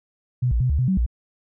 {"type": "tone with pitch steps", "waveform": "sine", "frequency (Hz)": [124.7, 58.7, 126.9, 71.2, 127.4, 189.1, 59.4], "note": ["B2", "A#1", "B2", "C#2", "C3", "F#3", "A#1"], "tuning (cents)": [17, 13, 47, 47, -46, 38, 33], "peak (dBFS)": -17, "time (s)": [0.42, 1.064], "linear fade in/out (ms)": 10, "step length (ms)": 92, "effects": []}